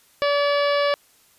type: harmonic tone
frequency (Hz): 574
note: D5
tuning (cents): -40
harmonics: 1 / 2 / 3 / 4 / 5 / 6 / 7 / 8 / 9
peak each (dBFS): -19 / -25 / -29 / -31 / -33 / -35 / -36 / -37 / -38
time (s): 0.22-0.94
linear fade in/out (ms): 0
effects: white hiss -57 dBFS RMS until 1.38 s + resampled to 32000 Hz